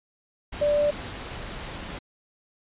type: tone in noise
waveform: sine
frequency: 587.3 Hz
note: D5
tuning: in tune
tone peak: -19 dBFS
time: 0.61-0.91 s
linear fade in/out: 10 ms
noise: pink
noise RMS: -36 dBFS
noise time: 0.52-1.99 s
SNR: +14 dB
effects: resampled to 8000 Hz